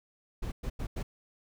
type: noise bursts at uneven times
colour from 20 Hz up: brown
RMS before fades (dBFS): -34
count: 4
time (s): 0.42-0.52 / 0.63-0.7 / 0.79-0.87 / 0.96-1.03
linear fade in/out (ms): 10
effects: none